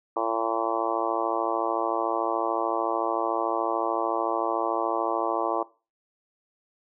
harmonic tone, 113.6 Hz, A#2, 44 cents flat, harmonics 3 / 4 / 5 / 6 / 7 / 8 / 9 / 10, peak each -32 / -32 / -32 / -32 / -32 / -32 / -32 / -32 dBFS, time 0.16-5.63 s, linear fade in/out 5 ms, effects noise-tail reverb RT60 0.3 s tail -18 dB re dry

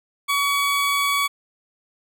20% pulse tone, 1131 Hz, C#6, 34 cents sharp, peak -14 dBFS, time 0.28-1.28 s, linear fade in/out 20 ms, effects none

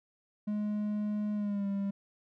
triangle tone with pitch glide, 209.5 to 198.54 Hz, G#3 to G3, +15 to +22 cents, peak -28 dBFS, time 0.47-1.91 s, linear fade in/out 10 ms, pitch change -93 cents, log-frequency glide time 1.34-1.67 s, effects none

